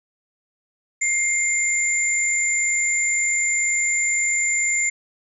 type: tone pair together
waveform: sine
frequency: 2110 / 7159 Hz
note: C7 / A8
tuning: +14 / +29 cents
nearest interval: octave + major sixth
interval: 2115 cents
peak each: -21 / -21 dBFS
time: 1.01-4.9 s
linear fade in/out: 10 ms
effects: none